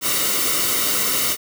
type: noise with comb filter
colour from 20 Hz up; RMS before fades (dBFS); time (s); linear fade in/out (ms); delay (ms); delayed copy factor
white; -20; 0.01-1.37; 50; 1.2; -0.65
effects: none